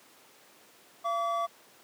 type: tone pair together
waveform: triangle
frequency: 682 / 1147 Hz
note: F5 / D6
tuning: -41 / -41 cents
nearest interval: major sixth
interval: 900 cents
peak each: -29 / -28 dBFS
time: 1.04-1.47 s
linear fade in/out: 20 ms
effects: pink hiss -57 dBFS RMS until 1.83 s + high-pass 300 Hz 12 dB/octave